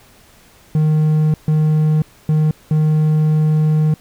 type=tone bursts at uneven times; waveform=triangle; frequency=154.4 Hz; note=D#3; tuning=13 cents flat; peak=-9 dBFS; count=4; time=0.75-1.34 / 1.48-2.02 / 2.29-2.51 / 2.71-3.94 s; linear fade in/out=2 ms; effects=pink hiss -48 dBFS RMS until 4 s